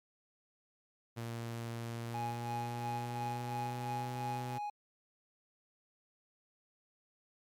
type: tone with pitch glide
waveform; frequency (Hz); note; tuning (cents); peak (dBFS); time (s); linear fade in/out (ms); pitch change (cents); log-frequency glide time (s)
sawtooth; 116.54 to 124.9; A#2 to B2; 0 to +20; -35; 1.16-4.59; 20; +120; 1.94-4.12
type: tone with tremolo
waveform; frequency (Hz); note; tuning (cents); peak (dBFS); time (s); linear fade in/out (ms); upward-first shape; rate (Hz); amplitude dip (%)
triangle; 830.6; G#5; 0; -34; 2.14-4.7; 5; sine; 2.9; 60
effects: MP3 96 kbps